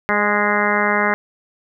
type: harmonic tone with a mistuned harmonic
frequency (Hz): 207.4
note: G#3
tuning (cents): -2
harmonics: 1 / 2 / 3 / 4 / 5 / 6 / 7 / 8 / 9 / 10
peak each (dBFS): -24 / -24 / -24 / -24 / -24 / -24 / -24 / -24 / -24 / -24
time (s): 0.09-1.14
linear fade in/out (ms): 0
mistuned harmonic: 3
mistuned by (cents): -20
effects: none